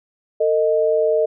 sine tone pair together, 450.6 / 621 Hz, A4 / D#5, +41 / -3 cents, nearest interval tritone, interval 556 cents, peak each -17 dBFS, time 0.4-1.26 s, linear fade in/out 10 ms, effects none

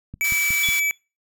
click train, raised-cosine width 5 ms, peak -22 dBFS, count 4, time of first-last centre 0.14-0.688 s, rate 5.47 Hz
square tone, 2300 Hz, D7, 37 cents flat, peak -20 dBFS, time 0.21-0.91 s, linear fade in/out 0 ms
white high-pass noise, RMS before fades -30 dBFS, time 0.24-0.8 s, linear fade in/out 5 ms, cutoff 950 Hz, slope 96 dB/octave
sine tone with exponential decay, 3406 Hz, G#7, 43 cents sharp, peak -20 dBFS, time 0.63-0.98 s, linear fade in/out 5 ms, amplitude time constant 75 ms
effects noise-tail reverb RT60 0.3 s tail -26 dB re dry

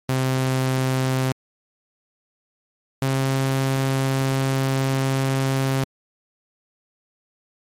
sawtooth tone pair in turn, 130.81 / 134.1 Hz, C3 / C3, 0 / +43 cents, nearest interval unison, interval 43 cents, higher second, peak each -15 / -15 dBFS, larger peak neither, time 0.09-1.32 / 3.02-5.84 s, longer second, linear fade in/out 2 ms, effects MP3 64 kbps

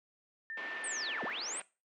sine tone with pitch glide, 1792 to 1769.4 Hz, A6 to A6, +31 to +9 cents, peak -39 dBFS, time 0.5-1.3 s, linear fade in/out 0 ms, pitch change -22 cents, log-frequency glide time 0.73-1.12 s
white band-pass noise, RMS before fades -46 dBFS, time 0.57-1.62 s, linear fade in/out 5 ms, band 260 to 2700 Hz, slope 24 dB/octave
sine linear two-way sweep, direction down then up, 8870 to 162.5 to 8870 Hz, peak -37 dBFS, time 0.84-1.6 s, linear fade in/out 2 ms, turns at 1.24 s
effects noise-tail reverb RT60 0.3 s tail -20 dB re dry

